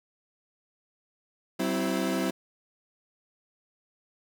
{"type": "chord", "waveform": "30% pulse", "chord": "C major", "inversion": "second", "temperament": "equal with one note detuned", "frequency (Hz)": [190.97, 261.6, 329.6], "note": ["G3", "C4", "E4"], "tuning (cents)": [-45, 0, 0], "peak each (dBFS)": -28, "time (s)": [1.59, 2.31], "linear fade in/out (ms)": 10, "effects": []}